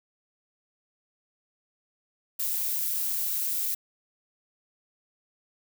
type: noise with amplitude modulation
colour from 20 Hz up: violet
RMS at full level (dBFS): -27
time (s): 2.39-3.75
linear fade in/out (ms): 10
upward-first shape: sine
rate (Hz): 168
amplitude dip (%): 40
effects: none